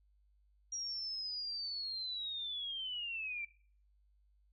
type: linear sweep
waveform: sine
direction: down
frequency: 5710 to 2322 Hz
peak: -38 dBFS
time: 0.72-3.45 s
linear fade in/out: 5 ms
effects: noise-tail reverb RT60 0.5 s tail -21 dB re dry + added 50 Hz sine -67 dBFS peak until 4.52 s